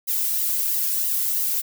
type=noise with flanger; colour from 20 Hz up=violet; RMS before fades=-23 dBFS; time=0.07-1.62 s; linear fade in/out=20 ms; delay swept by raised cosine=1 to 2 ms; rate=3 Hz; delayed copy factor=+0.85; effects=none